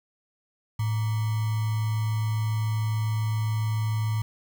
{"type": "tone with sample-and-hold", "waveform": "sine", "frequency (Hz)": 109.1, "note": "A2", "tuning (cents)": -14, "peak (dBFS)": -23, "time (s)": [0.79, 4.22], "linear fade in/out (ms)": 5, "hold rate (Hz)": 1050, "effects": []}